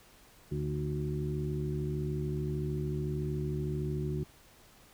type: harmonic tone with a mistuned harmonic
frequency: 73.42 Hz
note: D2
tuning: in tune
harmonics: 1 / 2 / 3 / 4 / 5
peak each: -39 / -33 / -42 / -44 / -38 dBFS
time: 0.51-4.24 s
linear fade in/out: 10 ms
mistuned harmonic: 4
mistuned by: +68 cents
effects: pink hiss -59 dBFS RMS until 4.93 s